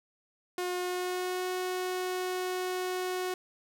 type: tone with pitch glide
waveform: sawtooth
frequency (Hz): 360 to 366.9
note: F#4 to F#4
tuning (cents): -47 to -15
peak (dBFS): -27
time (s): 0.58-3.34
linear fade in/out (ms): 2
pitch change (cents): +32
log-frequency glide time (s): 0.77-1.49
effects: none